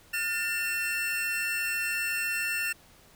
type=tone cluster; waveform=square; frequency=1423 / 1793 / 2699 Hz; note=F6 / A6 / E7; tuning=+32 / +32 / +40 cents; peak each=-38 / -33 / -31 dBFS; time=0.13-2.73 s; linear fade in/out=10 ms; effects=pink hiss -57 dBFS RMS until 3.15 s